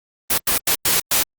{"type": "noise bursts at uneven times", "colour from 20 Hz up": "white", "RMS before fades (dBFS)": -17, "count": 5, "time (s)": [[0.3, 0.38], [0.47, 0.58], [0.67, 0.75], [0.85, 1], [1.11, 1.23]], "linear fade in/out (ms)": 5, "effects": ["Opus 32 kbps"]}